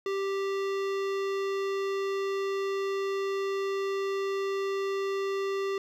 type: tone with hard clipping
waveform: sine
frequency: 392 Hz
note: G4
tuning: in tune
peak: -30 dBFS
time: 0.06-5.78 s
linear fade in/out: 2 ms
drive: 18 dB
effects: none